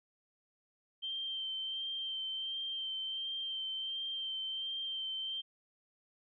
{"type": "tone with vibrato", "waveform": "sine", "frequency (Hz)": 3136, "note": "G7", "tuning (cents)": 0, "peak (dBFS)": -36, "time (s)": [1.02, 5.42], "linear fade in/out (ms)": 20, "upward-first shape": "sine", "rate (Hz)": 1.4, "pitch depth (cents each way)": 18, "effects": []}